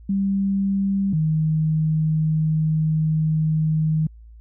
sine tone pair in turn, 196 / 156.69 Hz, G3 / D#3, 0 / +12 cents, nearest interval major third, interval 388 cents, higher first, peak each -18 / -17 dBFS, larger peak second, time 0.09-1.13 / 1.13-4.07 s, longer second, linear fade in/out 5 ms, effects added 56 Hz sine -41 dBFS peak until 4.4 s

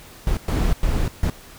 brown noise bursts at uneven times, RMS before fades -19 dBFS, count 4, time 0.27-0.37 / 0.48-0.73 / 0.83-1.08 / 1.23-1.3 s, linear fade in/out 2 ms, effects pink hiss -44 dBFS RMS until 1.58 s

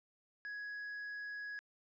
triangle tone, 1670 Hz, G#6, 9 cents sharp, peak -40 dBFS, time 0.45-1.59 s, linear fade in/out 0 ms, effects resampled to 16000 Hz

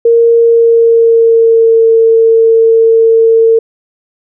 sine tone with pitch glide, 464.4 to 452.7 Hz, A#4 to A4, -7 to +49 cents, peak -3 dBFS, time 0.05-3.59 s, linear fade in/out 5 ms, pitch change -44 cents, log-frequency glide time 0.35-1.86 s, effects none

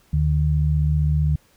sine tone pair together, 75.35 / 150.7 Hz, D2 / D3, +45 / +45 cents, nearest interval octave, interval 1200 cents, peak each -19 dBFS, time 0.13-1.36 s, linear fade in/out 5 ms, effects pink hiss -58 dBFS RMS until 1.56 s

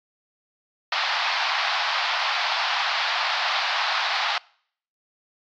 pink band-pass noise, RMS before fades -24 dBFS, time 0.92-4.38 s, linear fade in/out 2 ms, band 710 to 4900 Hz, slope 48 dB/octave, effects noise-tail reverb RT60 0.6 s tail -25 dB re dry + MP3 96 kbps

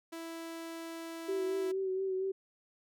sawtooth tone, 330 Hz, E4, 2 cents sharp, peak -37 dBFS, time 0.12-1.72 s, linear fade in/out 10 ms
sine tone with vibrato, 380.3 Hz, F#4, 48 cents sharp, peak -31 dBFS, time 1.28-2.32 s, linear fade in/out 10 ms, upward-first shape sine, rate 4.3 Hz, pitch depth 28 cents each way
effects none

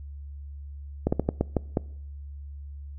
slowing click train, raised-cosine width 2 ms, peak -9 dBFS, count 7, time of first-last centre 1.07-1.772 s, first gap 55 ms, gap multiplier 1.3, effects noise-tail reverb RT60 0.7 s tail -23 dB re dry + added 71 Hz sine -37 dBFS peak until 2.98 s

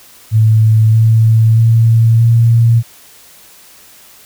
sine tone with pitch steps, 110 / 111.92 / 113.88 / 115.87 Hz, A2 / A2 / A#2 / A#2, 0 / +30 / -40 / -10 cents, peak -5 dBFS, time 0.31-2.83 s, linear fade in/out 50 ms, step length 630 ms, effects white hiss -41 dBFS RMS until 4.25 s

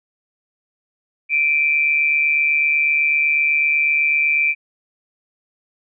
sine tone pair together, 2349 / 2497 Hz, D7 / D#7, 0 / +6 cents, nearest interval minor second, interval 106 cents, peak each -15 / -21 dBFS, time 1.29-4.55 s, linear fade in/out 50 ms, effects none

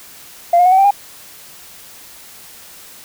sine tone with pitch steps, 691 / 712.9 / 735.5 / 758.8 / 782.8 / 807.6 Hz, F5 / F5 / F#5 / F#5 / G5 / G#5, -19 / +35 / -11 / +43 / -3 / -49 cents, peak -6 dBFS, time 0.53-0.908 s, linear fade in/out 5 ms, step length 63 ms, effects tanh soft clip ceiling -3 dBFS + white hiss -39 dBFS RMS until 3.04 s

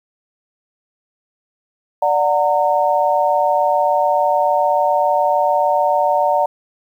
sine chord, D augmented, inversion none, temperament just, 587.3 / 734.2 / 917.7 Hz, D5 / F#5 / A#5, 0 / -14 / -27 cents, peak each -17 dBFS, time 2.02-6.46 s, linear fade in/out 5 ms, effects 8-bit

